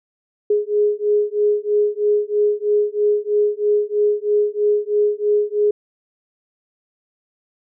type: beating tone pair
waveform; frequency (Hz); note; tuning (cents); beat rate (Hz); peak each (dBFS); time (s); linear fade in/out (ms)
sine; 415.3 / 418.4; G#4 / G#4; 0 / +13; 3.1; -18; 0.5-5.71; 5
effects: none